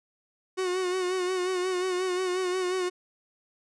45% pulse tone with vibrato, 366.9 Hz, F#4, 15 cents flat, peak -26 dBFS, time 0.57-2.9 s, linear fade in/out 20 ms, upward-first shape sine, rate 5.6 Hz, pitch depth 45 cents each way, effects resampled to 22050 Hz

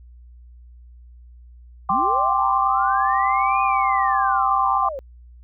sine chord, G suspended fourth, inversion none, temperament equal, 784 / 1046.5 / 1174.7 Hz, G5 / C6 / D6, 0 / 0 / 0 cents, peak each -21 dBFS, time 1.89-4.89 s, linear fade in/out 5 ms
sine linear two-way sweep, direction up then down, 164.81 to 2488 to 512 Hz, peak -27 dBFS, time 1.9-4.99 s, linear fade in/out 0 ms, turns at 3.62 s
effects added 60 Hz sine -42 dBFS peak until 5.43 s

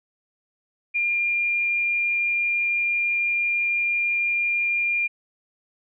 sine tone, 2402 Hz, D7, 38 cents sharp, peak -20 dBFS, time 0.94-5.08 s, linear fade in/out 20 ms, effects none

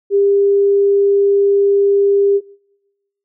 sine tone, 400 Hz, G4, 35 cents sharp, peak -9 dBFS, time 0.1-2.41 s, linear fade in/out 50 ms, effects noise-tail reverb RT60 1.0 s tail -26 dB re dry

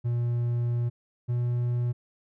triangle tone pair in turn, 119.6 / 121.2 Hz, A#2 / B2, +45 / -32 cents, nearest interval unison, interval 23 cents, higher second, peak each -22 dBFS, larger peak neither, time 0.04-0.9 / 1.28-1.93 s, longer first, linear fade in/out 20 ms, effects none

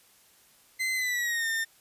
40% pulse tone with pitch glide, 2056 to 1810.6 Hz, C7 to A6, -31 to +49 cents, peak -26 dBFS, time 0.79-1.65 s, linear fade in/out 20 ms, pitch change -220 cents, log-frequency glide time 0.94-1.48 s, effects white hiss -60 dBFS RMS until 1.8 s + resampled to 32000 Hz

